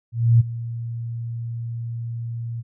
sine tone with ADSR envelope, 116.7 Hz, A#2, 2 cents sharp, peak -9 dBFS, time 0.12-2.63 s, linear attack 280 ms, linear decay 19 ms, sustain -17 dB, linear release 34 ms, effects none

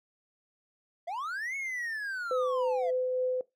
triangle linear two-way sweep, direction up then down, 643 to 2217 to 643 Hz, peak -31 dBFS, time 1.07-2.91 s, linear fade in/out 10 ms, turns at 1.56 s
sine tone with tremolo, 508 Hz, B4, 49 cents sharp, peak -26 dBFS, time 2.31-3.41 s, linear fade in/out 2 ms, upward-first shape triangle, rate 3.5 Hz, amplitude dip 25%
effects noise-tail reverb RT60 0.2 s tail -20 dB re dry

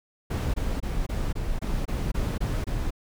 brown noise bursts, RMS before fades -27 dBFS, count 10, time 0.3-2.907 s, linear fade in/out 10 ms, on 240 ms, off 23 ms, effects none

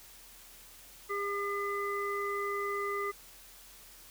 harmonic tone, 403.4 Hz, G4, 50 cents sharp, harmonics 1 / 3 / 5, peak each -35 / -35 / -39 dBFS, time 1.09-3.12 s, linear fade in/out 20 ms, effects added 41 Hz sine -62 dBFS peak until 4.1 s + white hiss -54 dBFS RMS until 4.1 s

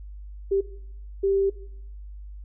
sine tone bursts at uneven times, 392 Hz, G4, in tune, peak -19 dBFS, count 2, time 0.51-0.61 / 1.23-1.5 s, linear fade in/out 10 ms, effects noise-tail reverb RT60 0.7 s tail -17 dB re dry + added 50 Hz sine -37 dBFS peak until 2.44 s

